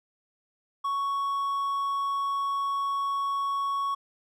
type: tone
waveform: triangle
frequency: 1112 Hz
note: C#6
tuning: 5 cents sharp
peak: -24 dBFS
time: 0.84-3.95 s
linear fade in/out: 10 ms
effects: none